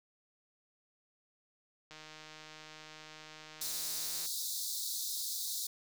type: click train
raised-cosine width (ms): 0.2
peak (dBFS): -33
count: 365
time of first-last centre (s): 1.91-4.258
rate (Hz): 155
type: high-pass noise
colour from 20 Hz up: pink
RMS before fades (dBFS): -38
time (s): 3.61-5.67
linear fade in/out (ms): 5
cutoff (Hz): 3700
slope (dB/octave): 96
effects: none